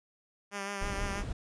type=tone with vibrato; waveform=5% pulse; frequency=199.7 Hz; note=G3; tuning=32 cents sharp; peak=-24 dBFS; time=0.51-1.24 s; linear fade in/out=50 ms; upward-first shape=sine; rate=6.2 Hz; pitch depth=28 cents each way
type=noise; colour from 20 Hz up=brown; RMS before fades=-36 dBFS; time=0.81-1.33 s; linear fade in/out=5 ms
effects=resampled to 22050 Hz